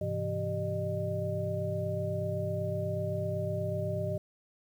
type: tone cluster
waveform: sine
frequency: 101.8 / 129.8 / 167 / 387.9 / 608 Hz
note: G#2 / C3 / E3 / G4 / D#5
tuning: -34 / -13 / +23 / -18 / -40 cents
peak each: -35 / -39 / -37 / -40 / -34 dBFS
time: 0.01-4.18 s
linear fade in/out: 5 ms
effects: 10-bit